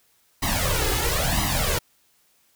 pink noise with flanger, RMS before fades -23 dBFS, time 0.42-1.79 s, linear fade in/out 10 ms, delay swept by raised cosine 1 to 2.4 ms, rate 1 Hz, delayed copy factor +1, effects white hiss -63 dBFS RMS until 2.55 s

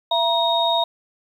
sine tone cluster, 674 / 947 / 3728 Hz, E5 / A#5 / A#7, +38 / +27 / -1 cents, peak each -21 dBFS, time 0.11-0.84 s, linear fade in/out 5 ms, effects 8-bit

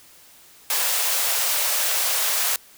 white high-pass noise, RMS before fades -22 dBFS, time 0.7-2.56 s, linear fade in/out 2 ms, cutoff 480 Hz, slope 48 dB/octave, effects white hiss -50 dBFS RMS until 2.77 s

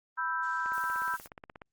sine chord, E minor, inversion second, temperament equal, 987.8 / 1318.5 / 1568 Hz, B5 / E6 / G6, 0 / 0 / 0 cents, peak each -34 / -34 / -33 dBFS, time 0.17-1.17 s, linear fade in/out 20 ms
blue noise, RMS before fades -49 dBFS, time 0.42-1.28 s, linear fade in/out 20 ms
click train, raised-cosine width 0.5 ms, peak -30 dBFS, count 17, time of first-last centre 0.66-1.618 s, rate 16.7 Hz
effects Opus 24 kbps

